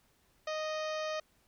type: harmonic tone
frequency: 621 Hz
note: D#5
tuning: 3 cents flat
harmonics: 1 / 2 / 3 / 4 / 5 / 6 / 7 / 8 / 9 / 10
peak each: -35 / -41 / -45 / -47 / -49 / -51 / -52 / -53 / -54 / -55 dBFS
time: 0.47-1.2 s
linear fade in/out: 5 ms
effects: pink hiss -70 dBFS RMS until 1.47 s